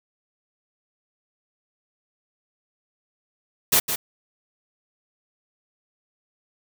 white noise with echo, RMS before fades -17 dBFS, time 3.72-3.8 s, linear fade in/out 10 ms, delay 160 ms, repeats 1, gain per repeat -8 dB, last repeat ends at 3.96 s, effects none

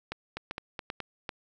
two click trains, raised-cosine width 0.3 ms, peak -19 / -18 dBFS, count 4 / 4, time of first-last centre 0.37-1.003 / 0.12-1.292 s, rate 4.74 / 2.56 Hz, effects none

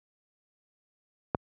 click, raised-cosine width 1 ms, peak -11 dBFS, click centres 1.348 s, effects high-pass 80 Hz 12 dB/octave

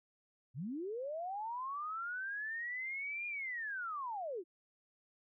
sine linear two-way sweep, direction up then down, 110 to 2434 to 318.2 Hz, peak -38 dBFS, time 0.54-4.44 s, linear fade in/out 50 ms, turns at 3.27 s, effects none

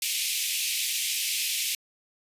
pink high-pass noise, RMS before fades -28 dBFS, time 0.02-1.75 s, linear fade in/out 2 ms, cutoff 2300 Hz, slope 48 dB/octave, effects resampled to 32000 Hz

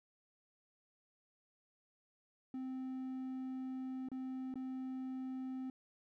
triangle tone with dropouts, 260 Hz, C4, 11 cents flat, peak -38 dBFS, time 2.54-5.7 s, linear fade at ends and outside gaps 2 ms, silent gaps 4.087-4.116 / 4.541-4.556 s, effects none

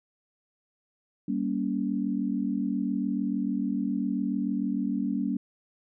sine chord, G diminished, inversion none, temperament just, 196 / 235.2 / 282.2 Hz, G3 / Bb3 / Db4, 0 / +16 / +31 cents, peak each -30 dBFS, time 1.28-5.37 s, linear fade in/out 5 ms, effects none

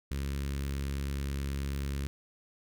sawtooth tone with notch filter, 69.3 Hz, C#2, in tune, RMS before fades -34 dBFS, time 0.11-2.07 s, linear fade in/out 0 ms, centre 740 Hz, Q 0.62, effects none

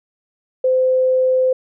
sine tone, 515 Hz, C5, 28 cents flat, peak -12 dBFS, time 0.64-1.53 s, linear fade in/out 5 ms, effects none

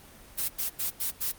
blue noise bursts, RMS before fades -29 dBFS, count 5, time 0.37-1.322 s, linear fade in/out 20 ms, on 120 ms, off 88 ms, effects pink hiss -51 dBFS RMS until 1.38 s + Opus 24 kbps

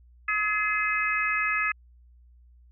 harmonic tone with a mistuned harmonic, 424.7 Hz, G#4, 39 cents sharp, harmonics 3 / 4 / 5 / 6, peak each -29 / -29 / -29 / -29 dBFS, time 0.28-1.72 s, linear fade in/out 5 ms, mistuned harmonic 5, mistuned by -44 cents, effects added 60 Hz sine -52 dBFS peak until 2.71 s

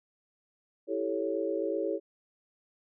sine chord, A dominant seventh, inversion second, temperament equal, 329.6 / 392 / 440 / 554.4 Hz, E4 / G4 / A4 / C#5, 0 / 0 / 0 / 0 cents, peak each -34 dBFS, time 0.87-2 s, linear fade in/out 50 ms, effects none

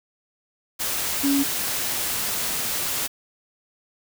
sine tone in noise, 278.8 Hz, C#4, 10 cents sharp, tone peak -18 dBFS, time 1.23-1.44 s, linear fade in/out 20 ms, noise white, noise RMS -26 dBFS, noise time 0.79-3.08 s, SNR +5 dB, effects none

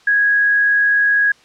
sine tone with frequency modulation, 1656 Hz, G#6, 5 cents flat, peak -11 dBFS, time 0.07-1.32 s, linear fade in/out 5 ms, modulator 80.7 Hz, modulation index 0.28, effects white hiss -50 dBFS RMS until 1.44 s + low-pass 5000 Hz 12 dB/octave

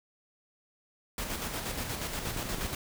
pink noise with tremolo, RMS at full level -34 dBFS, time 1.18-2.75 s, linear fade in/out 2 ms, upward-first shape square, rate 8.4 Hz, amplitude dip 40%
clicks, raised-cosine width 3 ms, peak -25 dBFS, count 6, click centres 2.273 / 2.364 / 2.456 / 2.545 / 2.585 / 2.649 s
effects none

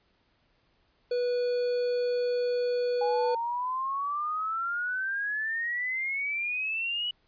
harmonic tone, 490 Hz, B4, 14 cents flat, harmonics 1 / 3 / 5 / 7 / 9, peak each -25 / -46 / -49 / -54 / -44 dBFS, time 1.11-3.35 s, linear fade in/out 5 ms
sine exponential sweep, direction up, 820 to 2960 Hz, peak -28 dBFS, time 3.01-7.11 s, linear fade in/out 5 ms
effects pink hiss -69 dBFS RMS until 7.27 s + resampled to 11025 Hz

